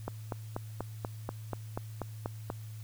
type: click train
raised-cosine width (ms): 1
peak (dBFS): -20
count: 11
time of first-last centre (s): 0.08-2.501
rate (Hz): 4.13
effects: added 109 Hz sine -41 dBFS peak until 2.83 s + white hiss -58 dBFS RMS until 2.83 s